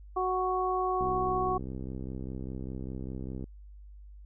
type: harmonic tone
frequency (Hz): 370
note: F#4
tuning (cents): 0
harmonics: 1 / 2 / 3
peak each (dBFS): -31 / -31 / -31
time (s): 0.16-1.58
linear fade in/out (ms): 10
type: click train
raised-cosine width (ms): 3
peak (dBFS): -26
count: 159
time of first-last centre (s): 1.01-3.441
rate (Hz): 65
effects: added 50 Hz sine -46 dBFS peak until 4.25 s